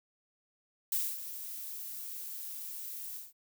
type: noise with ADSR envelope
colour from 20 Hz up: violet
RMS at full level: -30 dBFS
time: 0.92-3.33 s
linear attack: 3 ms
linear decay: 240 ms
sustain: -12 dB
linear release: 180 ms
effects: none